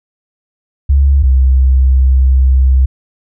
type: tone pair in turn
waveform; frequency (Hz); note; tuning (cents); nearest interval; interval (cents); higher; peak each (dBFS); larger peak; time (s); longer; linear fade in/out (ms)
sine; 69.3 / 65.33; C#2 / C2; 0 / -2; minor second; 102; first; -5; neither; 0.89-1.23 / 1.23-2.86; second; 10
effects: none